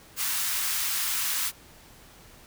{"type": "high-pass noise", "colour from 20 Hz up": "white", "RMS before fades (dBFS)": -28, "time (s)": [0.16, 1.52], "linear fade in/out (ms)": 50, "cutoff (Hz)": 1000, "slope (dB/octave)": 24, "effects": ["pink hiss -52 dBFS RMS until 2.46 s"]}